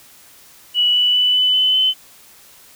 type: tone with pitch steps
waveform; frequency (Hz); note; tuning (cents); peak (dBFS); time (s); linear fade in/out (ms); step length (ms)
sine; 2941 / 2961 / 2982 / 3003 / 3024 / 3045; F#7 / F#7 / F#7 / F#7 / F#7 / F#7; -11 / +1 / +13 / +25 / +37 / +49; -12; 0.74-1.94; 50; 200
effects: white hiss -46 dBFS RMS until 2.75 s